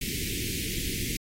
pink band-stop noise, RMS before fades -32 dBFS, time 0.01-1.17 s, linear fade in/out 5 ms, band 410 to 2000 Hz, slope 48 dB/octave, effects AAC 48 kbps

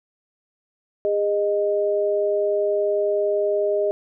sine tone pair together, 407.2 / 618 Hz, G#4 / D#5, -34 / -12 cents, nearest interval perfect fifth, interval 722 cents, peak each -21 dBFS, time 1.05-3.91 s, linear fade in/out 0 ms, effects none

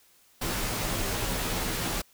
pink noise with comb filter, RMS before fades -30 dBFS, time 0.41-2.02 s, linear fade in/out 10 ms, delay 14 ms, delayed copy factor -0.6, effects white hiss -61 dBFS RMS until 2.13 s

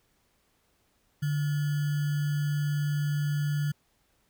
sine tone with sample-and-hold, 146.83 Hz, D3, in tune, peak -25 dBFS, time 1.22-3.72 s, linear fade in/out 10 ms, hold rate 1575 Hz, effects pink hiss -70 dBFS RMS until 4.29 s

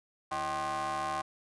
35% pulse ring-modulated tone, 146.83 Hz, D3, in tune, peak -27 dBFS, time 0.31-1.22 s, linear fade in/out 10 ms, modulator 918 Hz, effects resampled to 24000 Hz

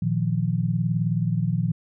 sine chord, Bb suspended fourth, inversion none, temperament equal, 116.54 / 155.56 / 174.61 Hz, Bb2 / Eb3 / F3, 0 / 0 / 0 cents, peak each -25 dBFS, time 0.02-1.72 s, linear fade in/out 5 ms, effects none

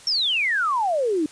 sine exponential sweep, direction down, 5588 to 291.2 Hz, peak -19 dBFS, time 0.07-1.26 s, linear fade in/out 2 ms, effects white hiss -46 dBFS RMS until 1.31 s + resampled to 22050 Hz

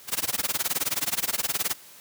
white noise with tremolo, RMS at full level -24 dBFS, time 0.07-1.76 s, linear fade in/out 50 ms, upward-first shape sine, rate 19 Hz, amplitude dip 100%, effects white hiss -49 dBFS RMS until 2 s + high-pass 80 Hz 12 dB/octave

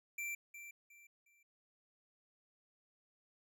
square tone with echo, 2349 Hz, D7, in tune, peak -40 dBFS, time 0.18-0.35 s, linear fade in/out 5 ms, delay 360 ms, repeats 3, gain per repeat -10 dB, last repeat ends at 1.43 s, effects none

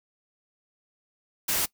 white noise, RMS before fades -26 dBFS, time 1.48-1.66 s, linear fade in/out 10 ms, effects noise-tail reverb RT60 0.1 s tail -20 dB re dry

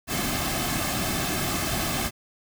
pink noise with comb filter, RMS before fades -27 dBFS, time 0.07-2.11 s, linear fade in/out 50 ms, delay 2.1 ms, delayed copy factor -0.6, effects none

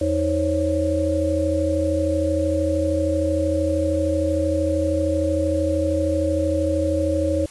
sine tone cluster, 83.3 / 314.9 / 526 / 559 Hz, E2 / D#4 / C5 / C#5, +19 / +21 / +9 / +14 cents, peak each -24 / -23 / -28 / -22 dBFS, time 0.01-7.46 s, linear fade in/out 5 ms, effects white hiss -44 dBFS RMS until 7.5 s + resampled to 24000 Hz

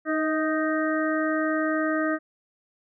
harmonic tone with a mistuned harmonic, 311.1 Hz, D#4, in tune, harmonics 1 / 2 / 4 / 5 / 6, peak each -25 / -28 / -31 / -32 / -33 dBFS, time 0.05-2.19 s, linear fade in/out 50 ms, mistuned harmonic 2, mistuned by +26 cents, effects none

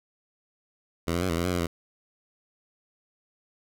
10% pulse tone with pitch steps, 84 / 86.8 / 93 / 82.8 / 85.9 / 91.2 / 88.2 / 84.5 Hz, E2 / F2 / F#2 / E2 / F2 / F#2 / F2 / E2, +33 / -10 / +9 / +8 / -28 / -24 / +18 / +43 cents, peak -17 dBFS, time 1.07-1.67 s, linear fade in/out 10 ms, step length 75 ms, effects none

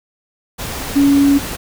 sine tone in noise, 281.1 Hz, C#4, 24 cents sharp, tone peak -8 dBFS, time 0.95-1.39 s, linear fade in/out 20 ms, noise pink, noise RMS -25 dBFS, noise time 0.58-1.57 s, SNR +14 dB, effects none

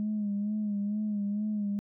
sine tone with vibrato, 207.7 Hz, G#3, in tune, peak -27 dBFS, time 0-1.79 s, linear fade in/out 0 ms, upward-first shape sine, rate 2.2 Hz, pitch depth 49 cents each way, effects tanh soft clip ceiling -24 dBFS

